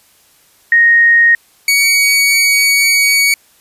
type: tone pair in turn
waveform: sine / sawtooth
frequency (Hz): 1865 / 2249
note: A#6 / C#7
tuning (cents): 0 / +24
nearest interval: minor third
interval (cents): 324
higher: second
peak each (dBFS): -5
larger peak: neither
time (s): 0.72-1.35 / 1.68-3.34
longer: second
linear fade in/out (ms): 2
effects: white hiss -50 dBFS RMS until 3.6 s + resampled to 32000 Hz